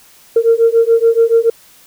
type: beating tone pair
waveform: sine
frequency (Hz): 455.8 / 462.8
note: A#4 / A#4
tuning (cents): -39 / -13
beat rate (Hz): 7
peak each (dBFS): -10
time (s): 0.36-1.5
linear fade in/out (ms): 5
effects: tanh soft clip ceiling -1 dBFS + white hiss -45 dBFS RMS until 1.86 s